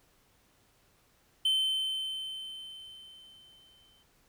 triangle tone with exponential decay, 3081 Hz, G7, 31 cents flat, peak -22 dBFS, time 1.45-4.03 s, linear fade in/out 5 ms, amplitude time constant 560 ms, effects pink hiss -67 dBFS RMS until 4.28 s

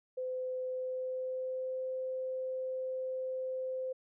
sine tone with pitch glide, 511 to 517.5 Hz, C5 to C5, -41 to -19 cents, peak -34 dBFS, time 0.17-3.93 s, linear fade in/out 10 ms, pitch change +22 cents, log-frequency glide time 0.65-1.85 s, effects none

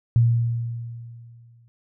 sine tone with exponential decay, 117.2 Hz, A#2, 10 cents sharp, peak -12 dBFS, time 0.16-1.68 s, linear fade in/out 0 ms, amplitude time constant 330 ms, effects none

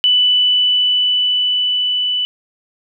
sine tone with level ramp, 2982 Hz, F#7, 13 cents sharp, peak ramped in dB -9 to -15 dBFS, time 0.04-2.25 s, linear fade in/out 0 ms, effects none

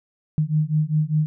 sine beating tone pair, 151.2 / 156.2 Hz, D#3 / D#3, -49 / +7 cents, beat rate 5 Hz, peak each -21 dBFS, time 0.38-1.26 s, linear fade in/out 0 ms, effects none

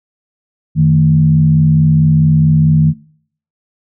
sine tone with frequency modulation, 155.5 Hz, D#3, 1 cent flat, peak -6 dBFS, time 0.75-2.94 s, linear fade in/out 50 ms, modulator 64.6 Hz, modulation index 0.57, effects noise-tail reverb RT60 0.6 s tail -23 dB re dry

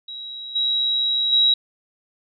sine tone with level steps, 3858 Hz, B7, 41 cents flat, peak -31 / -18 / -13 dBFS, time 0.08-1.54 s, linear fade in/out 5 ms, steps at 0.55 / 1.32 s, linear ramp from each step 10 ms, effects none

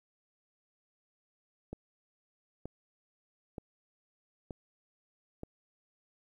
click train, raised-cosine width 2 ms, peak -27 dBFS, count 5, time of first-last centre 1.73-5.434 s, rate 1.08 Hz, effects 11-bit

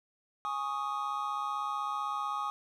triangle chord, Ab suspended fourth, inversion none, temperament equal, 830.6 / 1108.7 / 1244.5 Hz, Ab5 / Db6 / Eb6, 0 / 0 / 0 cents, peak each -36 / -35 / -33 dBFS, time 0.45-2.5 s, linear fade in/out 0 ms, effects none

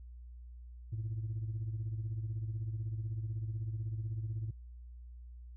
sine tone with tremolo, 110 Hz, A2, in tune, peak -31 dBFS, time 0.92-4.51 s, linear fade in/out 10 ms, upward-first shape sine, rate 16 Hz, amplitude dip 60%, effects tanh soft clip ceiling -32 dBFS + added 60 Hz sine -47 dBFS peak until 5.56 s

